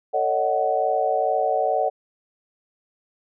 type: chord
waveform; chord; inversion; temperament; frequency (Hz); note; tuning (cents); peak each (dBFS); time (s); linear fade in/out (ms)
sine; D# half-diminished seventh; second; just; 448 / 560 / 622.3 / 746.7; A4 / C#5 / D#5 / F#5; +31 / +18 / 0 / +16; -27 / -25 / -25 / -22; 0.13-1.9; 20
effects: none